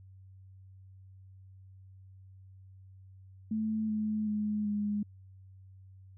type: tone with pitch steps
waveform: sine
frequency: 218 / 214.3 / 210.6 / 207 Hz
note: A3 / A3 / G#3 / G#3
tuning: -16 / -45 / +24 / -5 cents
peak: -29 dBFS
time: 3.51-5.03 s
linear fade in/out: 5 ms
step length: 380 ms
effects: added 95 Hz sine -51 dBFS peak until 6.17 s